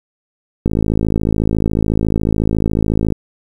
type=click train; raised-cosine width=3 ms; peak=-3 dBFS; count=134; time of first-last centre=0.66-3.123 s; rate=54 Hz; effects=7-bit